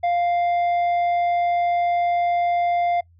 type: tone with tanh clipping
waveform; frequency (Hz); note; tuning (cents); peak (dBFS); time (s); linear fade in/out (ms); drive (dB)
sine; 698.5; F5; 0; -19; 0.03-3.01; 10; 6
effects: noise-tail reverb RT60 0.1 s tail -23 dB re dry + added 85 Hz sine -51 dBFS peak until 3.19 s